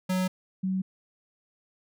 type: tone pair in turn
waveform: square / sine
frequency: 185 / 188.56 Hz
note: F#3 / F#3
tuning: 0 / +33 cents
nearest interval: unison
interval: 33 cents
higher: second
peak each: -25 dBFS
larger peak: neither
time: 0.09-0.28 / 0.63-0.82 s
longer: neither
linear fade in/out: 10 ms
effects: none